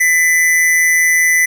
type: tone with amplitude modulation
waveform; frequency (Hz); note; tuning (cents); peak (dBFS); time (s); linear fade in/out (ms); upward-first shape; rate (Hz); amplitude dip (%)
square; 2000; B6; +21; -8; 0-1.46; 10; sine; 165; 45
effects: none